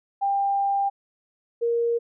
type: tone pair in turn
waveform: sine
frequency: 795 / 468.5 Hz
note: G5 / A#4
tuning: +24 / +9 cents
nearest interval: major sixth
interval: 915 cents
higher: first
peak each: -20 dBFS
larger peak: neither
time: 0.21-0.9 / 1.61-1.99 s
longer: first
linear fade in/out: 20 ms
effects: none